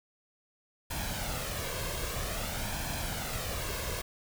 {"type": "noise with flanger", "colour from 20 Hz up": "pink", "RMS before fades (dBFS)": -35, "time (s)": [0.9, 4.02], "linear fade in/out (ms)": 10, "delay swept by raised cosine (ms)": [1.2, 1.88], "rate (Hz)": 0.51, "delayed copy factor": 0.55, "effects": []}